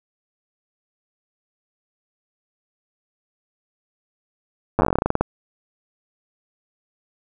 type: slowing click train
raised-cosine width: 1 ms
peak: -4 dBFS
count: 17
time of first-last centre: 4.79-5.21 s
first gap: 9 ms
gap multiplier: 1.13
effects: none